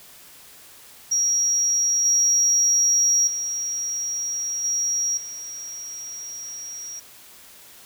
sine tone with level steps, 5670 Hz, F8, 25 cents sharp, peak -17 / -14 / -24 / -20 / -32 dBFS, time 1.11-7 s, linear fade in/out 10 ms, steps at 2.05 / 3.27 / 4.64 / 5.17 s, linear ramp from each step 5 ms, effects tanh soft clip ceiling -13 dBFS + white hiss -47 dBFS RMS until 7.85 s

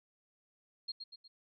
sine tone with echo, 4243 Hz, C8, 23 cents sharp, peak -36 dBFS, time 0.88-0.92 s, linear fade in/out 10 ms, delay 120 ms, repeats 3, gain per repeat -6 dB, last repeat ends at 1.28 s, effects none

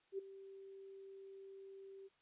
sine tone with ADSR envelope, 389.3 Hz, G4, 12 cents flat, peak -37 dBFS, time 0.12-2.09 s, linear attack 65 ms, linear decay 11 ms, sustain -15 dB, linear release 28 ms, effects white hiss -75 dBFS RMS until 2.21 s + resampled to 8000 Hz

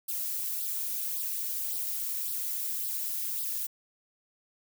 violet noise with flanger, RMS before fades -33 dBFS, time 0.08-3.67 s, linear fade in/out 10 ms, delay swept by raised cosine 0.21 to 2.81 ms, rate 1.8 Hz, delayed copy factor +0.6, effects none

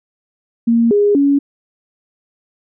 sine tone with pitch steps, 232.1 / 410.4 / 281.6 Hz, A#3 / G#4 / C#4, -7 / -21 / +27 cents, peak -9 dBFS, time 0.67-1.39 s, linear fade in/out 10 ms, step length 240 ms, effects none

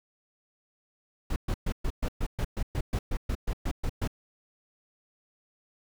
brown noise bursts, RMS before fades -28 dBFS, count 16, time 1.3-4.076 s, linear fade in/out 5 ms, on 61 ms, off 120 ms, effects none

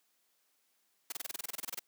white noise bursts, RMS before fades -38 dBFS, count 15, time 1.1-1.794 s, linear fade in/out 5 ms, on 22 ms, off 26 ms, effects white hiss -75 dBFS RMS until 1.87 s + high-pass 200 Hz 12 dB/octave

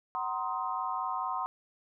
sine chord, C half-diminished seventh, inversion second, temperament just, 753.5 / 941.9 / 1046.5 / 1255.8 Hz, Gb5 / Bb5 / C6 / Eb6, +31 / +18 / 0 / +16 cents, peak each -37 / -37 / -34 / -38 dBFS, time 0.15-1.46 s, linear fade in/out 0 ms, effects none

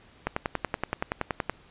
click train, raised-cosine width 0.5 ms, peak -11 dBFS, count 14, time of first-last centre 0.27-1.496 s, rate 10.6 Hz, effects pink hiss -56 dBFS RMS until 1.7 s + resampled to 8000 Hz

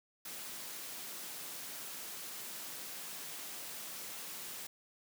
white high-pass noise, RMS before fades -45 dBFS, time 0.25-4.67 s, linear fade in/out 5 ms, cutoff 130 Hz, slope 24 dB/octave, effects none

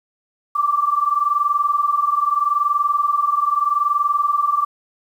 sine tone pair together, 1153.2 / 1174 Hz, D6 / D6, -32 / -1 cents, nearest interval unison, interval 31 cents, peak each -20 / -17 dBFS, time 0.55-4.65 s, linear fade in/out 10 ms, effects 8-bit

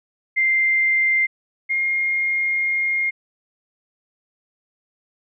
sine tone pair in turn, 2093 / 2131 Hz, C7 / C7, 0 / +31 cents, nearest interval unison, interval 31 cents, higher second, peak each -15 / -18 dBFS, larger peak first, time 0.36-1.27 / 1.69-3.11 s, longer second, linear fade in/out 20 ms, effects none

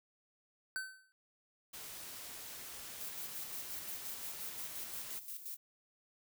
square tone with exponential decay, 1530 Hz, G6, 42 cents flat, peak -35 dBFS, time 0.76-1.12 s, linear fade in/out 0 ms, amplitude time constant 77 ms
white noise, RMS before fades -48 dBFS, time 1.73-5.19 s, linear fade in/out 10 ms
violet noise with tremolo, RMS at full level -44 dBFS, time 3-5.57 s, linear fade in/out 10 ms, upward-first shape square, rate 5.7 Hz, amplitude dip 60%
effects none

